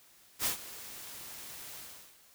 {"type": "noise with ADSR envelope", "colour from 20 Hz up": "white", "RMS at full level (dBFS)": -29, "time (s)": [0.39, 2.18], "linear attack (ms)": 64, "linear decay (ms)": 110, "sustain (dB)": -17, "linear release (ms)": 400, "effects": ["white hiss -61 dBFS RMS until 2.34 s"]}